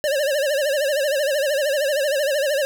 square tone with vibrato, 571 Hz, D5, 49 cents flat, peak -19 dBFS, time 0.04-2.65 s, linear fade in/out 0 ms, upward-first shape sine, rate 13 Hz, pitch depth 120 cents each way, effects none

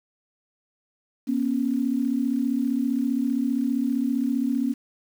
sine tone pair together, 240 / 275.2 Hz, B3 / C#4, -49 / -12 cents, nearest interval major second, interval 237 cents, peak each -24 dBFS, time 1.27-4.74 s, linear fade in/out 20 ms, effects 8-bit

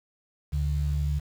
sine tone pair together, 72.61 / 145.1 Hz, D2 / D3, -19 / -21 cents, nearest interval octave, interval 1198 cents, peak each -25 / -29 dBFS, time 0.52-1.2 s, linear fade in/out 20 ms, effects 8-bit

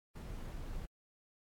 brown noise, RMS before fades -43 dBFS, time 0.15-0.86 s, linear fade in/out 10 ms, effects AAC 64 kbps

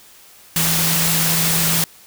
sine tone in noise, 164.4 Hz, E3, 4 cents flat, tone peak -22 dBFS, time 0.56-1.84 s, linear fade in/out 2 ms, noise white, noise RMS -18 dBFS, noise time 0.56-1.84 s, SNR -7 dB, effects white hiss -46 dBFS RMS until 2.06 s

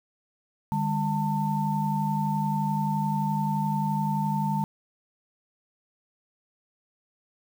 sine tone cluster, 150.9 / 202.5 / 895 Hz, D3 / G#3 / A5, +47 / -43 / +29 cents, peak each -28 dBFS, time 0.72-4.64 s, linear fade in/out 0 ms, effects 8-bit

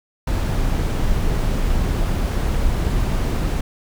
brown noise, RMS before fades -19 dBFS, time 0.27-3.61 s, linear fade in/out 5 ms, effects none

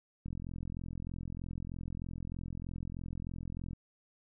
click train, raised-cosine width 5 ms, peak -29 dBFS, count 151, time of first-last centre 0.26-3.732 s, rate 43.2 Hz, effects none

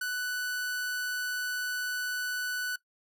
45% pulse tone, 1488 Hz, F#6, 9 cents sharp, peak -30 dBFS, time 0.01-2.76 s, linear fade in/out 5 ms, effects noise-tail reverb RT60 0.1 s tail -19 dB re dry

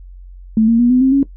sine tone with pitch steps, 220 / 230.3 / 241 / 252.3 / 264.1 / 276.4 Hz, A3 / A#3 / B3 / B3 / C4 / C#4, 0 / -21 / -42 / +37 / +16 / -5 cents, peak -8 dBFS, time 0.57-1.23 s, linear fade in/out 2 ms, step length 110 ms, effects noise-tail reverb RT60 0.1 s tail -17 dB re dry + added 45 Hz sine -33 dBFS peak until 1.36 s

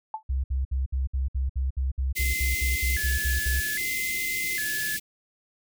sine tone with exponential decay, 874 Hz, A5, 12 cents flat, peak -24 dBFS, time 0.14-0.23 s, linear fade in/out 2 ms, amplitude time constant 19 ms
sine tone bursts, 66 Hz, C2, 16 cents sharp, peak -23 dBFS, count 16, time 0.29-3.605 s, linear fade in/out 10 ms, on 150 ms, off 61 ms
white band-stop noise, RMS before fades -32 dBFS, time 2.15-5 s, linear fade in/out 20 ms, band 430 to 2000 Hz, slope 96 dB/octave
sine tone with vibrato, 1882 Hz, A#6, 16 cents sharp, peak -28 dBFS, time 2.16-4.97 s, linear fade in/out 10 ms, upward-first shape square, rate 0.62 Hz, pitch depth 160 cents each way
effects none

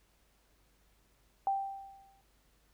sine tone with exponential decay, 784 Hz, G5, in tune, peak -26 dBFS, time 1.47-2.21 s, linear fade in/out 1 ms, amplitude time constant 160 ms, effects added 50 Hz sine -70 dBFS peak until 2.73 s + pink hiss -71 dBFS RMS until 2.73 s

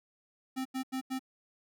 square tone bursts, 261.6 Hz, C4, in tune, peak -33 dBFS, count 4, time 0.56-1.194 s, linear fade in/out 20 ms, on 94 ms, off 86 ms, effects none

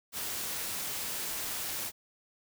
white noise, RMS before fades -36 dBFS, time 0.12-1.92 s, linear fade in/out 50 ms, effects none

